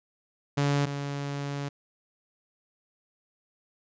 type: tone pair in turn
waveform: sawtooth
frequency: 142.6 / 141.78 Hz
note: C#3 / C#3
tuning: +49 / +39 cents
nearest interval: unison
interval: 10 cents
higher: first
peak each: -19 / -27 dBFS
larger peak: first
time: 0.57-0.86 / 0.86-1.69 s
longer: second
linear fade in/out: 10 ms
effects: resampled to 16000 Hz